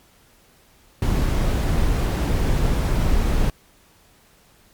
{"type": "noise", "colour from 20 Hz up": "brown", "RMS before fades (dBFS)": -19, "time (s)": [1.02, 3.5], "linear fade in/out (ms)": 2, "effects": ["pink hiss -55 dBFS RMS until 4.73 s", "MP3 96 kbps"]}